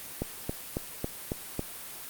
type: click train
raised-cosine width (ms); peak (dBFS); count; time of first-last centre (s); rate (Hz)
2; -16; 6; 0.22-1.594; 3.64
effects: white hiss -42 dBFS RMS until 2.09 s + Opus 32 kbps